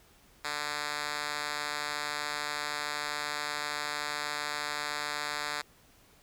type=tone with band-pass filter; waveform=5% pulse; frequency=147.8 Hz; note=D3; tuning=11 cents sharp; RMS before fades=-35 dBFS; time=0.44-5.62 s; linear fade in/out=10 ms; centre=3500 Hz; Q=0.6; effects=pink hiss -61 dBFS RMS until 6.22 s